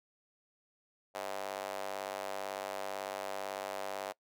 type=tone with high-pass filter; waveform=square; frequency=49 Hz; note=G1; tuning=in tune; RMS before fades=-40 dBFS; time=1.14-4.13 s; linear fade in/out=20 ms; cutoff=630 Hz; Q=2.6; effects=noise-tail reverb RT60 0.1 s tail -22 dB re dry